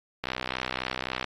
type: click train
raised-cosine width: 0.3 ms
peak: -13 dBFS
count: 65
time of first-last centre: 0.24-1.243 s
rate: 63.8 Hz
effects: AAC 32 kbps